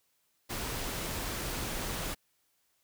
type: noise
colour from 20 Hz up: pink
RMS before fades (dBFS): -36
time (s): 0.49-2.15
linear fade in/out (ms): 20
effects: white hiss -74 dBFS RMS until 2.83 s